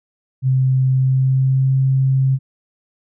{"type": "tone with pitch glide", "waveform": "sine", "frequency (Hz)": [130.81, 133.25], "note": ["C3", "C3"], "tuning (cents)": [0, 32], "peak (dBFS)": -12, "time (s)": [0.42, 2.39], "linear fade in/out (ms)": 50, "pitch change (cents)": 32, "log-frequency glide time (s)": [0.9, 1.76], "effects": []}